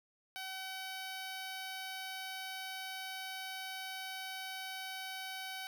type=tone; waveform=10% pulse; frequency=760 Hz; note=F#5; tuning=46 cents sharp; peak=-33 dBFS; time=0.36-5.67 s; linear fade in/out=0 ms; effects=none